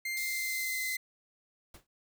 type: tone with pitch glide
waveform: 40% pulse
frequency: 2101 to 2052 Hz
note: C7 to C7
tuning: +7 to -34 cents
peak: -32 dBFS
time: 0.05-0.97 s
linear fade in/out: 5 ms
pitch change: -41 cents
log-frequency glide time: 0.21-0.86 s
type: high-pass noise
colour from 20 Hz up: white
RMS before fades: -40 dBFS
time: 0.17-0.96 s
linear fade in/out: 0 ms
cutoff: 3600 Hz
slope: 96 dB/octave
type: noise with exponential decay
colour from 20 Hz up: pink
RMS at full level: -46 dBFS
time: 1.74-1.87 s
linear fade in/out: 5 ms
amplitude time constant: 27 ms
effects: none